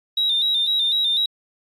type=tone with vibrato; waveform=sine; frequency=3729 Hz; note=A#7; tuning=in tune; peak=-16 dBFS; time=0.17-1.26 s; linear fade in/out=5 ms; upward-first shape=square; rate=4 Hz; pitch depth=56 cents each way; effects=tanh soft clip ceiling -13 dBFS + AAC 48 kbps